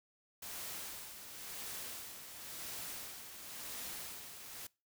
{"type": "noise with tremolo", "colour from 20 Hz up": "white", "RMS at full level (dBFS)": -44, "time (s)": [0.42, 4.67], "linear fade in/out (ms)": 5, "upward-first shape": "sine", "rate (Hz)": 0.95, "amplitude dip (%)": 55, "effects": ["noise-tail reverb RT60 0.3 s tail -24 dB re dry"]}